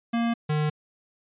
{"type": "tone pair in turn", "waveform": "square", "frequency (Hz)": [233.1, 151.58], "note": ["A#3", "D#3"], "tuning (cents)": [0, -45], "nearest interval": "perfect fifth", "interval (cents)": 745, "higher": "first", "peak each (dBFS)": -23, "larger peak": "neither", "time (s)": [[0.13, 0.34], [0.49, 0.7]], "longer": "neither", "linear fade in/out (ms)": 10, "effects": ["resampled to 8000 Hz"]}